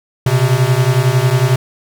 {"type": "beating tone pair", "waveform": "square", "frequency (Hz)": [122.9, 133.9], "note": ["B2", "C3"], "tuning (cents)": [-8, 40], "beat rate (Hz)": 11, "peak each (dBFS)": -14, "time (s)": [0.26, 1.56], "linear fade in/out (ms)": 5, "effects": []}